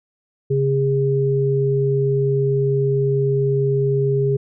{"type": "tone pair together", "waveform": "sine", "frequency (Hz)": [136.7, 407.7], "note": ["C#3", "G#4"], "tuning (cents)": [-24, -32], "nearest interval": "octave + perfect fifth", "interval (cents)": 1892, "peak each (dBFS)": -18, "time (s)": [0.5, 4.37], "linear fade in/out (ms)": 10, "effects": []}